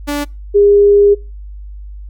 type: tone pair in turn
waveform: sawtooth / sine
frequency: 290 / 406.5 Hz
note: D4 / G#4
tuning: -22 / -37 cents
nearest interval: tritone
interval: 585 cents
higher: second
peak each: -12 / -5 dBFS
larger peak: second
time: 0.07-0.25 / 0.54-1.15 s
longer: second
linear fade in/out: 20 ms
effects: noise-tail reverb RT60 0.3 s tail -26 dB re dry + added 50 Hz sine -27 dBFS peak until 2.09 s